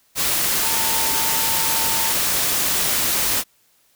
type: tone in noise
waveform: sine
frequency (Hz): 900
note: A5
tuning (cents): +39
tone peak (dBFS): -28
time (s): 0.61-2.14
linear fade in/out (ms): 50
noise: white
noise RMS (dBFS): -20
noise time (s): 0.15-3.44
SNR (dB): -11
effects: white hiss -60 dBFS RMS until 3.95 s